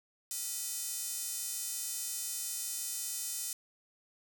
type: tone with high-pass filter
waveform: square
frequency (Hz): 277.2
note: C#4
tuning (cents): 0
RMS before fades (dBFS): -38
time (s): 0.31-3.53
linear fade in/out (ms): 2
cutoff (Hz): 7500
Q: 1.4
effects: none